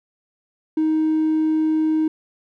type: tone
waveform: triangle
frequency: 313.7 Hz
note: D#4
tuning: 14 cents sharp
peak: -13 dBFS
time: 0.77-2.08 s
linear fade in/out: 5 ms
effects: tanh soft clip ceiling -12 dBFS